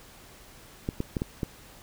clicks, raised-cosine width 3 ms, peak -15 dBFS, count 5, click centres 0.889 / 1.004 / 1.168 / 1.219 / 1.432 s, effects pink hiss -51 dBFS RMS until 1.82 s

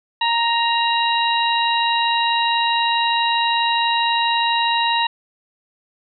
harmonic tone with a mistuned harmonic, 932.3 Hz, A#5, in tune, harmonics 1 / 2 / 3 / 4, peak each -18 / -25 / -23 / -23 dBFS, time 0.21-5.07 s, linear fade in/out 5 ms, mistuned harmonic 4, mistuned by +57 cents, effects none

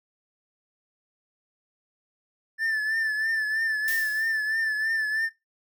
triangle tone with vibrato, 1760 Hz, A6, in tune, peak -22 dBFS, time 2.58-5.3 s, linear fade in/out 50 ms, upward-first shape triangle, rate 3.1 Hz, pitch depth 57 cents each way
blue noise with exponential decay, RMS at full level -31 dBFS, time 3.88-4.67 s, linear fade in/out 0 ms, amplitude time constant 170 ms
effects noise-tail reverb RT60 0.2 s tail -18 dB re dry

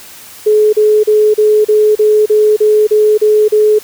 sine tone bursts, 425.8 Hz, G#4, 43 cents sharp, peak -5 dBFS, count 11, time 0.46-3.79 s, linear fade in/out 10 ms, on 270 ms, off 36 ms, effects white hiss -34 dBFS RMS until 3.83 s

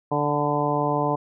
harmonic tone with a mistuned harmonic, 146.83 Hz, D3, in tune, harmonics 1 / 2 / 3 / 4 / 5 / 6 / 7, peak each -28 / -28 / -28 / -28 / -28 / -28 / -28 dBFS, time 0.11-1.16 s, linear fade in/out 10 ms, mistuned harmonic 7, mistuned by -24 cents, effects none

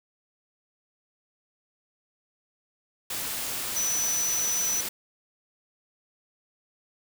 sine tone in noise, 5960 Hz, F#8, 12 cents sharp, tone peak -25 dBFS, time 3.76-4.81 s, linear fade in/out 5 ms, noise white, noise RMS -32 dBFS, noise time 3.1-4.89 s, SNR +4 dB, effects none

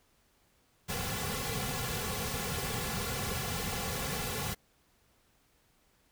pink noise with comb filter, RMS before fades -35 dBFS, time 0.88-4.55 s, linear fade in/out 20 ms, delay 3.2 ms, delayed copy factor -0.95, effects pink hiss -69 dBFS RMS until 6.11 s

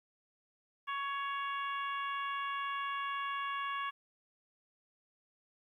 harmonic tone, 558 Hz, C#5, 11 cents sharp, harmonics 2 / 3 / 4 / 5 / 6, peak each -36 / -42 / -47 / -46 / -51 dBFS, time 0.87-3.91 s, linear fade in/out 20 ms, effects 12-bit

